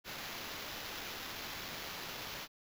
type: noise with sample-and-hold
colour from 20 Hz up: violet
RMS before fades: -44 dBFS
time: 0.04-2.48 s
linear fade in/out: 50 ms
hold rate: 8820 Hz
effects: none